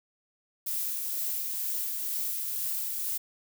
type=noise with tremolo; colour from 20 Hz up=violet; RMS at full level=-31 dBFS; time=0.66-3.18 s; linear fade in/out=10 ms; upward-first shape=sine; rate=2.1 Hz; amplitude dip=25%; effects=none